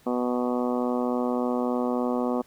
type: harmonic tone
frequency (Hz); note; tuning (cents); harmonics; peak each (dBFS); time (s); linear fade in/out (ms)
123.47; B2; 0; 2 / 3 / 4 / 5 / 6 / 7 / 8 / 9 / 10; -26 / -32 / -30 / -34 / -35 / -38 / -41 / -37 / -43; 0.06-2.42; 10
effects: pink hiss -58 dBFS RMS until 2.46 s